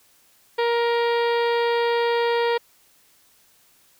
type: harmonic tone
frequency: 470.2 Hz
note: A#4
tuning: 15 cents sharp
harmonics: 1 / 2 / 3 / 4 / 5 / 6 / 7 / 8 / 9 / 10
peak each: -20 / -25 / -34 / -31 / -35 / -39 / -37 / -40 / -42 / -43 dBFS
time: 0.58-2.58 s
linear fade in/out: 10 ms
effects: white hiss -58 dBFS RMS until 3.99 s